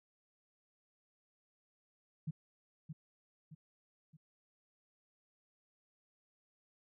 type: tone with echo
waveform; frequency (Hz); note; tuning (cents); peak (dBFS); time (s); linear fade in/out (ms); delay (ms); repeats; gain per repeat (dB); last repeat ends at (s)
sine; 155.56; D#3; 0; -35; 2.27-2.31; 10; 620; 3; -7; 4.17
effects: none